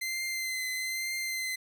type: tone with vibrato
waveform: sawtooth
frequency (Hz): 2068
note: C7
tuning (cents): -21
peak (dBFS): -28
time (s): 0.01-1.56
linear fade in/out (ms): 10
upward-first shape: triangle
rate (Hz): 1.1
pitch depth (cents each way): 27
effects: none